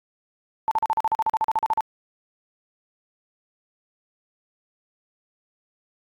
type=tone bursts; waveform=sine; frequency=884 Hz; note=A5; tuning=8 cents sharp; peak=-18 dBFS; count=16; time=0.68-1.807 s; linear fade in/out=0 ms; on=32 ms; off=41 ms; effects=AAC 64 kbps